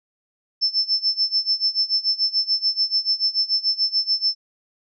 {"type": "tone with tremolo", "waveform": "sine", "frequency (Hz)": 5300, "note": "E8", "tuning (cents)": 9, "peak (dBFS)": -15, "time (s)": [0.61, 4.35], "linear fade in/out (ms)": 20, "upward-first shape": "sine", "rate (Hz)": 6.9, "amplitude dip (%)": 90, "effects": []}